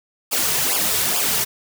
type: noise with flanger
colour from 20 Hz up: white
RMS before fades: -20 dBFS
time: 0.31-1.45 s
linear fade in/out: 20 ms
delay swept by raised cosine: 0.49 to 3.79 ms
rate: 2.3 Hz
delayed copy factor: -0.85
effects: none